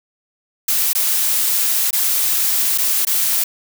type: noise with dropouts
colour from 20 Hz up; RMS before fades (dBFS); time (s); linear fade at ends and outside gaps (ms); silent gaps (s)
blue; -17; 0.68-3.44; 5; 0.932-0.95 / 1.908-1.929 / 2.778-2.783 / 3.051-3.069
effects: none